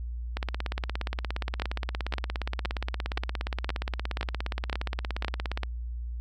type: two click trains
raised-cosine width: 0.3 ms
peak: -15 / -13 dBFS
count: 91 / 8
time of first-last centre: 0.37-5.633 / 1.62-5.247 s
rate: 17.1 / 1.93 Hz
effects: added 59 Hz sine -32 dBFS peak until 6.2 s